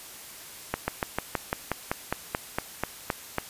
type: slowing click train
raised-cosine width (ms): 0.5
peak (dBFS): -10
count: 14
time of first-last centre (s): 0.74-3.383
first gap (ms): 140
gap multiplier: 1.06
effects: white hiss -44 dBFS RMS until 3.49 s + resampled to 32000 Hz